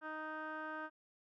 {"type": "tone with low-pass filter", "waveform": "15% pulse", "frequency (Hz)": 311.1, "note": "D#4", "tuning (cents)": 0, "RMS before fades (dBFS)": -44, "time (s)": [0.01, 0.9], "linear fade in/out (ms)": 50, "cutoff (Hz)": 1600, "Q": 5, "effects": []}